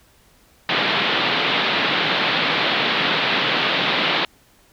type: band-pass noise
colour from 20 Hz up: white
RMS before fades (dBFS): -20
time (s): 0.69-4.25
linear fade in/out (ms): 2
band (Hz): 130 to 3900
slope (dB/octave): 48
effects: pink hiss -55 dBFS RMS until 4.72 s